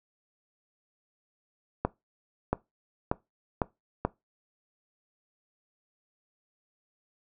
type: accelerating click train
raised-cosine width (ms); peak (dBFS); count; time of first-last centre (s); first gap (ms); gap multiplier
1; -11; 5; 1.85-4.05; 680; 0.86
effects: noise-tail reverb RT60 0.2 s tail -20 dB re dry